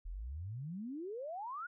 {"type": "exponential sweep", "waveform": "sine", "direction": "up", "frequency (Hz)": [37.91, 1480], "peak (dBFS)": -40, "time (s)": [0.05, 1.67], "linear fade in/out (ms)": 10, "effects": []}